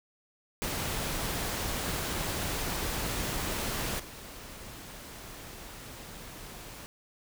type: noise with level steps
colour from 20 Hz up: pink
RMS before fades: -33 / -45 dBFS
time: 0.62-6.86 s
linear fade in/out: 0 ms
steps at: 3.99 s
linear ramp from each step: 10 ms
effects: none